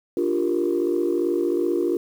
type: chord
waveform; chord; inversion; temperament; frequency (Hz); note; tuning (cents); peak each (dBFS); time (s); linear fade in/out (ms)
sine; G minor seventh; second; equal; 293.7 / 349.2 / 392 / 466.2; D4 / F4 / G4 / Bb4; 0 / 0 / 0 / 0; -26 / -21 / -27 / -27; 0.17-1.97; 2
effects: tanh soft clip ceiling -12 dBFS + 8-bit